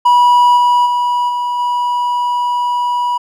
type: tone with level steps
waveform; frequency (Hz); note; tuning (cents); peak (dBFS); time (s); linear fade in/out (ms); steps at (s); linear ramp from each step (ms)
triangle; 975; B5; -23; -4 / -6 / -10 / -13 / -11; 0.05-3.18; 10; 0.56 / 0.85 / 1.28 / 1.58; 20
effects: none